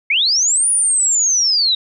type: linear two-way sweep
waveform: sine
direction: up then down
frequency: 2092 to 9760 to 3755 Hz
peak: -12 dBFS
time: 0.1-1.75 s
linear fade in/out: 5 ms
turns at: 0.7 s
effects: none